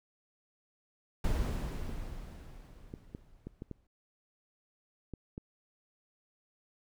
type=noise with exponential decay; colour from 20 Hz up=brown; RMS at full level=-29 dBFS; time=1.24-3.87 s; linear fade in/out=5 ms; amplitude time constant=570 ms
type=clicks; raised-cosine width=3 ms; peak=-28 dBFS; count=8; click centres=1.894 / 2.939 / 3.149 / 3.47 / 3.621 / 3.713 / 5.137 / 5.379 s
effects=none